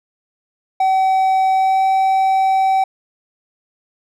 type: tone with pitch glide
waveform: triangle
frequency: 762 to 767.3 Hz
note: G5 to G5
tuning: -49 to -37 cents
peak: -10 dBFS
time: 0.8-2.84 s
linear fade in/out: 5 ms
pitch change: +12 cents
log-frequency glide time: 1.52-1.85 s
effects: none